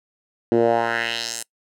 10% pulse tone with band-pass filter sweep, 116.2 Hz, A#2, 5 cents flat, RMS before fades -21 dBFS, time 0.52-1.43 s, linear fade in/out 0 ms, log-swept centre 320 to 9400 Hz, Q 2.2, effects noise-tail reverb RT60 0.1 s tail -23 dB re dry

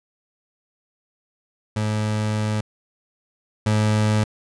30% pulse tone pair in turn, 107.1 / 107.1 Hz, A2 / A2, -46 / -46 cents, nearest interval unison, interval 0 cents, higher neither, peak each -18 / -14 dBFS, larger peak second, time 1.76-2.61 / 3.66-4.24 s, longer first, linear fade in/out 5 ms, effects resampled to 22050 Hz

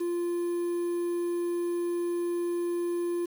triangle tone with quantisation, 347.2 Hz, F4, 10 cents flat, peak -25 dBFS, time 0-3.26 s, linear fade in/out 10 ms, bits 8, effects none

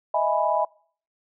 sine chord, E major seventh, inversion third, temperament equal, 622.3 / 659.3 / 830.6 / 987.8 Hz, D#5 / E5 / G#5 / B5, 0 / 0 / 0 / 0 cents, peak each -25 dBFS, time 0.14-0.65 s, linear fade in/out 5 ms, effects noise-tail reverb RT60 0.5 s tail -25 dB re dry

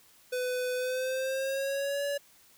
square tone with pitch glide, 501 to 568.9 Hz, B4 to C#5, +25 to +45 cents, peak -30 dBFS, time 0.32-2.18 s, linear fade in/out 10 ms, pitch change +220 cents, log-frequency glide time 0.75-2.04 s, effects white hiss -60 dBFS RMS until 2.57 s

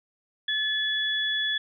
sine tone pair together, 1729 / 3410 Hz, A6 / G#7, -31 / +45 cents, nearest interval octave, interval 1176 cents, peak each -28 / -26 dBFS, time 0.48-1.58 s, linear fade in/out 5 ms, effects none

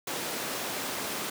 pink high-pass noise, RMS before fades -34 dBFS, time 0.07-1.3 s, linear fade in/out 5 ms, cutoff 270 Hz, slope 12 dB/octave, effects none

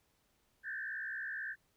sine tone with frequency modulation, 1667 Hz, G#6, 6 cents sharp, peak -38 dBFS, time 0.63-1.56 s, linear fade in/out 50 ms, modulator 61.8 Hz, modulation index 2.2, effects pink hiss -75 dBFS RMS until 1.76 s

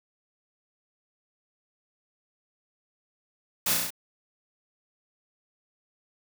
white noise with echo, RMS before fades -26 dBFS, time 3.66-3.74 s, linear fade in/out 5 ms, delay 33 ms, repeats 5, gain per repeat -2 dB, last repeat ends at 3.905 s, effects none

